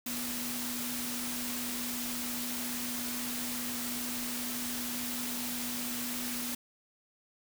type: tone in noise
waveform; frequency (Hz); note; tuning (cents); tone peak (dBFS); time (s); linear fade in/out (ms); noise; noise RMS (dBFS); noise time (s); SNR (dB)
sine; 243.5; B3; -24; -39; 0.06-6.55; 5; white; -37; 0.06-6.55; -5
effects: none